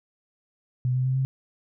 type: tone with pitch steps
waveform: sine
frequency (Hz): 126 / 128.2 / 130.44 / 132.72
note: B2 / C3 / C3 / C3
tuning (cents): +35 / -35 / -5 / +25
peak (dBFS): -21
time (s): 0.85-1.25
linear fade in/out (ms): 0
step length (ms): 100
effects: none